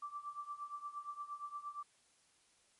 sine tone with tremolo, 1169 Hz, D6, 8 cents flat, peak -39 dBFS, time 0.02-1.83 s, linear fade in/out 5 ms, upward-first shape triangle, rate 8.6 Hz, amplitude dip 90%, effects white hiss -71 dBFS RMS until 2.79 s + MP3 48 kbps

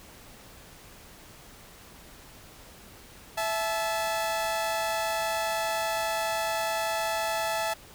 sawtooth tone pair together, 661.2 / 865 Hz, E5 / A5, +5 / -30 cents, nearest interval perfect fourth, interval 465 cents, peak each -26 dBFS, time 3.37-7.74 s, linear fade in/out 10 ms, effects pink hiss -50 dBFS RMS until 7.94 s

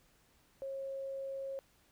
sine tone, 542 Hz, C#5, 39 cents flat, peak -38 dBFS, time 0.62-1.59 s, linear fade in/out 0 ms, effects pink hiss -69 dBFS RMS until 1.91 s

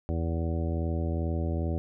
harmonic tone, 82.41 Hz, E2, in tune, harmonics 1 / 2 / 3 / 4 / 5 / 6 / 7 / 9, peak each -28 / -35 / -37 / -37 / -41 / -44 / -40 / -45 dBFS, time 0.09-1.78 s, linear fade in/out 0 ms, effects none

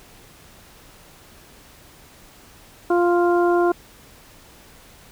harmonic tone, 349.2 Hz, F4, in tune, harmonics 1 / 2 / 3 / 4, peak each -16 / -22 / -26 / -28 dBFS, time 2.9-3.72 s, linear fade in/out 5 ms, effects pink hiss -48 dBFS RMS until 5.11 s

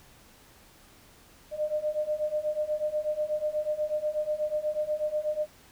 sine beating tone pair, 602 / 610.2 Hz, D5 / D#5, +43 / -34 cents, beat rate 8.2 Hz, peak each -31 / -29 dBFS, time 1.51-5.47 s, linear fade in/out 50 ms, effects pink hiss -56 dBFS RMS until 5.71 s

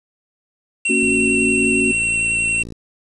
square tone with vibrato, 2718 Hz, F7, 48 cents flat, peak -17 dBFS, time 0.85-2.63 s, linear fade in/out 5 ms, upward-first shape sine, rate 11 Hz, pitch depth 10 cents each way
sine chord, F# major, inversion first, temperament just, 231.2 / 277.5 / 370 Hz, A#3 / C#4 / F#4, -14 / +2 / 0 cents, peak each -21 dBFS, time 0.89-1.92 s, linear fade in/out 10 ms
click train, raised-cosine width 3 ms, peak -21 dBFS, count 97, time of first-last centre 1.03-2.723 s, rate 56.7 Hz
effects resampled to 22050 Hz + 7-bit

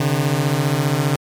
sawtooth beating tone pair, 135.3 / 150.3 Hz, C#3 / D3, -42 / +40 cents, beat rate 15 Hz, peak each -15 dBFS, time 0-1.16 s, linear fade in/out 5 ms, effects MP3 96 kbps

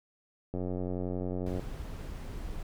click train, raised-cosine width 2 ms, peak -22 dBFS, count 97, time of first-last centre 0.54-1.595 s, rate 91 Hz
brown noise, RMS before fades -39 dBFS, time 1.46-2.63 s, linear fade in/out 5 ms
effects none

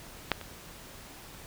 clicks, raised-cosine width 0.3 ms, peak -8 / -24 dBFS, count 2, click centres 0.317 / 0.413 s, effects pink hiss -48 dBFS RMS until 1.46 s

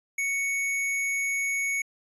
square tone, 2222 Hz, C#7, 4 cents sharp, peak -26 dBFS, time 0.18-1.82 s, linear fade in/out 5 ms, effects resampled to 24000 Hz

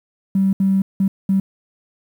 triangle tone bursts at uneven times, 193.1 Hz, G3, 26 cents flat, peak -9 dBFS, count 4, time 0.35-0.53 / 0.6-0.82 / 1-1.08 / 1.29-1.4 s, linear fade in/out 5 ms, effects tanh soft clip ceiling -11 dBFS + 8-bit

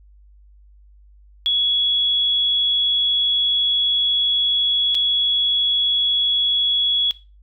sine tone with dropouts, 3363 Hz, G#7, 21 cents sharp, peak -15 dBFS, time 1.46-7.11 s, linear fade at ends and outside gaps 0 ms, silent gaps 4.946-4.951 s, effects noise-tail reverb RT60 0.3 s tail -17 dB re dry + added 50 Hz sine -46 dBFS peak until 7.42 s

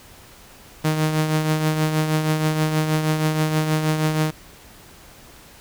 sawtooth tone with tremolo, 155.56 Hz, D#3, in tune, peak -12 dBFS, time 0.84-4.31 s, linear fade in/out 10 ms, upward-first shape triangle, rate 6.3 Hz, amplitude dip 55%, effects pink hiss -46 dBFS RMS until 5.6 s

